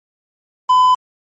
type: tone with quantisation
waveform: triangle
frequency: 1009 Hz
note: B5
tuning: 37 cents sharp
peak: -6 dBFS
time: 0.69-0.95 s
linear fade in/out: 10 ms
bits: 6
effects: MP3 32 kbps